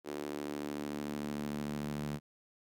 sawtooth tone with high-pass filter sweep, 73.42 Hz, D2, in tune, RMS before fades -39 dBFS, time 0.04-2.2 s, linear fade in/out 50 ms, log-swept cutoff 350 to 170 Hz, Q 2.7, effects none

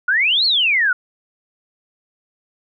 sine exponential two-way sweep, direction up then down, 1409 to 4435 to 1409 Hz, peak -13 dBFS, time 0.08-0.93 s, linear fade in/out 5 ms, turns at 0.45 s, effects none

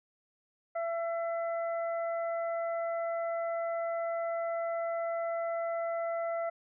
harmonic tone, 671 Hz, E5, 31 cents sharp, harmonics 1 / 2 / 3, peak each -31 / -41 / -46 dBFS, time 0.75-6.5 s, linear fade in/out 10 ms, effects none

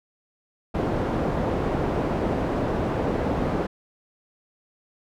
white low-pass noise, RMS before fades -25 dBFS, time 0.74-3.67 s, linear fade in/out 10 ms, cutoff 530 Hz, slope 12 dB/octave, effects none

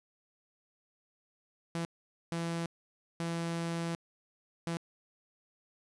sawtooth tone bursts at uneven times, 167.8 Hz, E3, 31 cents sharp, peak -29 dBFS, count 4, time 1.75-1.85 / 2.32-2.66 / 3.2-3.95 / 4.67-4.77 s, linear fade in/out 0 ms, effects resampled to 24000 Hz + 10-bit

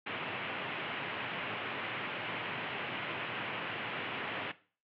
white band-pass noise, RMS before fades -39 dBFS, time 0.06-4.52 s, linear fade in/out 10 ms, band 100 to 3000 Hz, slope 48 dB/octave, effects noise-tail reverb RT60 0.4 s tail -17 dB re dry

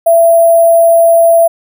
sine tone with sample-and-hold, 669 Hz, E5, 25 cents sharp, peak -3 dBFS, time 0.06-1.48 s, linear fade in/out 10 ms, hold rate 11025 Hz, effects none

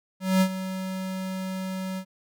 square tone with ADSR envelope, 188.3 Hz, F#3, 31 cents sharp, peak -17 dBFS, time 0.2-2.05 s, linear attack 210 ms, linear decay 72 ms, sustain -13 dB, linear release 72 ms, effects none

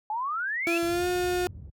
sine exponential sweep, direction up, 830.6 to 2752 Hz, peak -27 dBFS, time 0.1-0.78 s, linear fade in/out 2 ms
35% pulse tone with pitch glide, 338.7 to 358.8 Hz, E4 to F4, +47 to +47 cents, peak -23 dBFS, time 0.67-1.47 s, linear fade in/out 0 ms, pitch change +100 cents, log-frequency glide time 0.85-1.07 s
pink low-pass noise, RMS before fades -39 dBFS, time 0.82-1.7 s, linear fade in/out 5 ms, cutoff 100 Hz, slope 12 dB/octave
effects high-pass 60 Hz 12 dB/octave

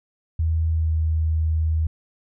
sine tone with pitch glide, 80.7 to 79.5 Hz, E2 to D#2, -36 to +38 cents, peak -18 dBFS, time 0.39-1.87 s, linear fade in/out 5 ms, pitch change -26 cents, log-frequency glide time 0.71-0.91 s, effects none

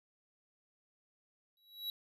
square tone with exponential growth, 3900 Hz, B7, 23 cents flat, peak -35 dBFS, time 1.57-1.9 s, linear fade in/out 1 ms, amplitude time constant 71 ms, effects resampled to 32000 Hz

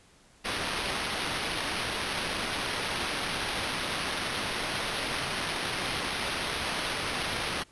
blue noise with sample-and-hold, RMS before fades -32 dBFS, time 0.44-7.64 s, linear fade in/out 20 ms, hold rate 7350 Hz, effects pink hiss -59 dBFS RMS until 7.71 s + resampled to 24000 Hz

